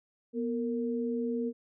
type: tone pair together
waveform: sine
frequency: 242.6 / 460.1 Hz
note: B3 / A#4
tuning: -31 / -23 cents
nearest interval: major seventh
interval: 1108 cents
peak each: -31 / -33 dBFS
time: 0.33-1.53 s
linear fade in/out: 50 ms
effects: none